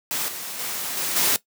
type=noise with level steps; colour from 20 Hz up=white; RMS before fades=-26 / -33 / -29 / -26 / -20 dBFS; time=0.11-1.36 s; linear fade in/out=0 ms; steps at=0.28 / 0.59 / 0.97 / 1.16 s; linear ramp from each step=2 ms; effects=noise-tail reverb RT60 0.1 s tail -17 dB re dry + high-pass 150 Hz 12 dB/octave